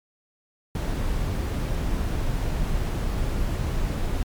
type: noise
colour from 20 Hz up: brown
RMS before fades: -25 dBFS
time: 0.75-4.23 s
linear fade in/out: 2 ms
effects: MP3 96 kbps